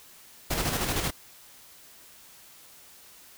pink noise with tremolo, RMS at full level -27 dBFS, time 0.5-1.11 s, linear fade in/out 10 ms, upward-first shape square, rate 13 Hz, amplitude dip 40%, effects white hiss -52 dBFS RMS until 3.37 s

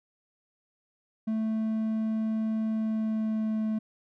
triangle tone with pitch glide, 220 to 217.7 Hz, A3 to A3, 0 to -18 cents, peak -24 dBFS, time 1.27-3.79 s, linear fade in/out 10 ms, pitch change -18 cents, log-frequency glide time 2.69-3.66 s, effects none

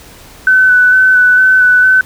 sine tone with vibrato, 1505 Hz, F#6, 29 cents sharp, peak -4 dBFS, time 0.47-2.01 s, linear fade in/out 2 ms, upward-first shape square, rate 2.2 Hz, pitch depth 15 cents each way, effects pink hiss -37 dBFS RMS until 2.05 s

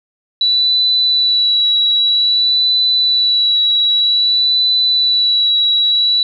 sine tone with vibrato, 3942 Hz, B7, 4 cents flat, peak -10 dBFS, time 0.41-6.23 s, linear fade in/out 2 ms, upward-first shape sine, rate 0.52 Hz, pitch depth 22 cents each way, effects none

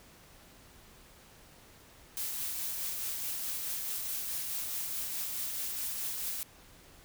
blue noise with tremolo, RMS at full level -35 dBFS, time 2.17-6.43 s, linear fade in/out 0 ms, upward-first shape triangle, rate 4.7 Hz, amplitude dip 30%, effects pink hiss -57 dBFS RMS until 7.04 s

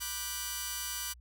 5% pulse chord, G major seventh, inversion first, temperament just, 980 / 1176 / 1470 / 1568 Hz, B5 / D6 / F#6 / G6, -14 / +2 / -12 / 0 cents, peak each -31 dBFS, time 0-1.14 s, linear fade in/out 20 ms, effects added 60 Hz sine -52 dBFS peak until 1.2 s

